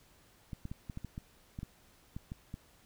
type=clicks; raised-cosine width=5 ms; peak=-28 dBFS; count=12; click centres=0.532 / 0.654 / 0.715 / 0.898 / 0.974 / 1.047 / 1.179 / 1.589 / 1.631 / 2.165 / 2.319 / 2.541 s; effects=pink hiss -64 dBFS RMS until 2.85 s